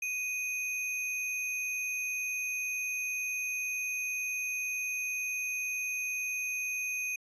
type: tone with sample-and-hold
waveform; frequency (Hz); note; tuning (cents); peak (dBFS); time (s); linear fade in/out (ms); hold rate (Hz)
sine; 2489; D#7; 0; -31; 0.02-7.16; 5; 8820
effects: resampled to 24000 Hz